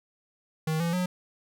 square tone with pitch steps, 157.8 / 169.13 / 181.26 Hz, D#3 / E3 / F#3, +25 / +45 / -35 cents, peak -26 dBFS, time 0.67-1.06 s, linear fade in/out 5 ms, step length 130 ms, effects none

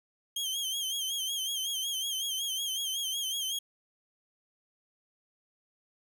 sawtooth tone with vibrato, 3186 Hz, G7, 27 cents sharp, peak -28 dBFS, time 0.36-3.59 s, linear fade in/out 5 ms, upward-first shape sine, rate 5.4 Hz, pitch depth 74 cents each way, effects none

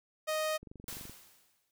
sawtooth tone, 622.3 Hz, D#5, in tune, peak -27 dBFS, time 0.27-0.58 s, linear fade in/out 20 ms
click train, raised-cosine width 3 ms, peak -36 dBFS, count 12, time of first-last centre 0.63-1.096 s, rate 23.6 Hz
white noise with exponential decay, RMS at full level -41 dBFS, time 0.88-1.71 s, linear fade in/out 2 ms, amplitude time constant 180 ms
effects none

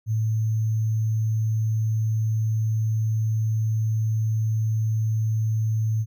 sine tone with sample-and-hold, 110 Hz, A2, in tune, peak -20 dBFS, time 0.06-6.06 s, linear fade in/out 50 ms, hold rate 6300 Hz, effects none

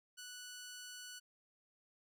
10% pulse tone, 1480 Hz, F#6, in tune, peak -40 dBFS, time 0.17-1.2 s, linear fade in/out 20 ms, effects none

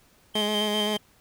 triangle tone with tremolo, 3136 Hz, G7, in tune, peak -23 dBFS, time 0.34-0.98 s, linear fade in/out 20 ms, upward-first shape triangle, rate 4.9 Hz, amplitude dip 65%
15% pulse tone with vibrato, 210.5 Hz, G#3, 24 cents sharp, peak -19 dBFS, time 0.35-0.97 s, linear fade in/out 5 ms, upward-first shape square, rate 7.7 Hz, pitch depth 19 cents each way
effects pink hiss -60 dBFS RMS until 1.2 s

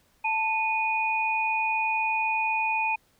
sine tone pair together, 884 / 2475 Hz, A5 / D#7, +8 / -10 cents, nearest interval octave + tritone, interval 1782 cents, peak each -26 / -26 dBFS, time 0.24-2.96 s, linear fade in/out 10 ms, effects pink hiss -65 dBFS RMS until 3.19 s

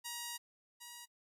5% pulse tone pair in turn, 950 / 957.2 Hz, A#5 / A#5, +33 / +46 cents, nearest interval unison, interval 13 cents, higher second, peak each -29 / -37 dBFS, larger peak first, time 0.04-0.38 / 0.8-1.06 s, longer first, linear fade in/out 20 ms, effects AAC 64 kbps

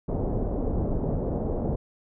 pink low-pass noise, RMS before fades -27 dBFS, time 0.08-1.76 s, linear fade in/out 10 ms, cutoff 650 Hz, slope 24 dB/octave, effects none

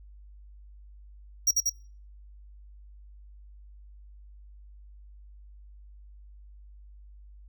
square tone with echo, 5680 Hz, F8, 28 cents sharp, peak -20 dBFS, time 1.47-1.51 s, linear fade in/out 5 ms, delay 93 ms, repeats 2, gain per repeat -2 dB, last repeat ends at 1.696 s, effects noise-tail reverb RT60 0.4 s tail -23 dB re dry + added 50 Hz sine -47 dBFS peak until 7.48 s

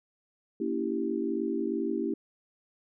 sine chord, A# diminished seventh, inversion none, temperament equal with one note detuned, 233.1 / 283.2 / 329.6 / 392 Hz, A#3 / C#4 / E4 / G4, 0 / +37 / 0 / 0 cents, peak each -34 / -34 / -32 / -33 dBFS, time 0.6-2.14 s, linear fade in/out 5 ms, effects none

